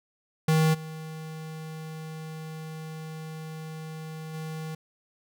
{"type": "tone with level steps", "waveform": "square", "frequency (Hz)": 158.1, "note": "D#3", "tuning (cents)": 28, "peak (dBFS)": [-20, -37, -34], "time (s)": [0.48, 4.75], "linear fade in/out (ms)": 5, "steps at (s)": [0.73, 4.33], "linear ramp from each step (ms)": 20, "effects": []}